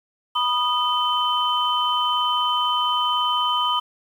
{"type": "tone cluster", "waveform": "sine", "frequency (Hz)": [978, 1237, 3062], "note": ["B5", "D#6", "G7"], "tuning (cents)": [-17, -10, -41], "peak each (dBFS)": -23, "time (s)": [0.35, 3.8], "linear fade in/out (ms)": 10, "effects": ["8-bit"]}